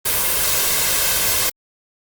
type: noise with comb filter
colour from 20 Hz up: white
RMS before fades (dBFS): -18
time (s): 0.05-1.5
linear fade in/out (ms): 10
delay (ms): 1.9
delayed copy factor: +0.5
effects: Opus 32 kbps